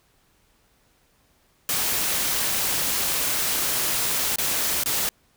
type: noise with dropouts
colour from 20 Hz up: white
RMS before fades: -24 dBFS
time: 1.69-5.09 s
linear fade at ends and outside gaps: 1 ms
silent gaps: 4.359-4.384 / 4.836-4.859 s
effects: pink hiss -63 dBFS RMS until 5.36 s